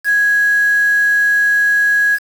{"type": "tone with quantisation", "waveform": "sine", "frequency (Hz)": 1661.2, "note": "G#6", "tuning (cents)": 0, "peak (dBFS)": -10, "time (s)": [0.04, 2.19], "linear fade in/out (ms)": 50, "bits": 5, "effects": []}